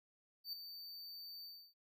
square tone with ADSR envelope, 4585 Hz, D8, 42 cents flat, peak -40 dBFS, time 0.44-1.74 s, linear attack 89 ms, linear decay 5 ms, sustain -9 dB, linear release 300 ms, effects none

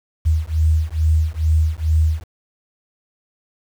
sine beating tone pair, 77.78 / 80.08 Hz, D#2 / E2, 0 / -50 cents, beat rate 2.3 Hz, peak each -17 dBFS, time 0.25-2.24 s, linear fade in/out 20 ms, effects 7-bit

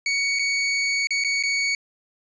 sawtooth tone with dropouts, 2236 Hz, C#7, 14 cents sharp, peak -17 dBFS, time 0.06-1.75 s, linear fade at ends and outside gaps 2 ms, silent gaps 0.389-0.393 / 1.071-1.106 / 1.239-1.246 / 1.427-1.435 s, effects resampled to 16000 Hz

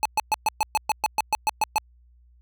square tone bursts, 861 Hz, A5, 38 cents flat, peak -19 dBFS, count 13, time 0.03-1.782 s, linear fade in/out 0 ms, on 24 ms, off 120 ms, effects added 60 Hz sine -53 dBFS peak until 2.41 s

